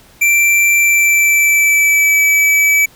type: tone with pitch glide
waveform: square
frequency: 2349 to 2298 Hz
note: D7 to D7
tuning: 0 to -38 cents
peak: -9 dBFS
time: 0.21-2.86 s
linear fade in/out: 10 ms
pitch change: -38 cents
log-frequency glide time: 0.78-2.18 s
effects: pink hiss -45 dBFS RMS until 2.95 s